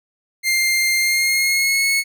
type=tone with pitch glide; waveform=sawtooth; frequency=2105 to 2194 Hz; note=C7 to C#7; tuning=+10 to -18 cents; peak=-12 dBFS; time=0.43-2.04 s; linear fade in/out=50 ms; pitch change=+72 cents; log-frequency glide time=0.99-1.87 s; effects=none